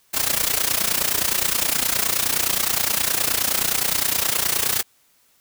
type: noise with amplitude modulation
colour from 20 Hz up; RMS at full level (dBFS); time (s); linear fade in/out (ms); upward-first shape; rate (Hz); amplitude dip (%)
white; -18; 0.13-4.83; 20; sine; 29.6; 80
effects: white hiss -60 dBFS RMS until 5.4 s